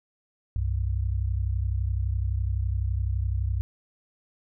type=tone pair together; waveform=sine; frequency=63.7 / 95.55 Hz; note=C2 / G2; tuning=-46 / -44 cents; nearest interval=perfect fifth; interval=702 cents; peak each=-26 / -27 dBFS; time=0.56-3.61 s; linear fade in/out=0 ms; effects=none